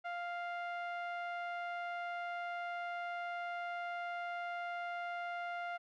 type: tone with low-pass filter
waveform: sawtooth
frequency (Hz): 698.5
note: F5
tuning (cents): 0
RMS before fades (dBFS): -41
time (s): 0.04-5.78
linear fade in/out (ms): 20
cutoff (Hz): 1900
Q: 1.4
effects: none